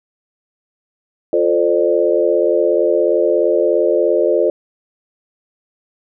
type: chord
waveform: sine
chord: D minor seventh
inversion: first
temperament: equal with one note detuned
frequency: 349.2 / 440 / 523.3 / 600.4 Hz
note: F4 / A4 / C5 / D5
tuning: 0 / 0 / 0 / +38 cents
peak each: -17 dBFS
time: 1.33-4.5 s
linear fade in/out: 2 ms
effects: none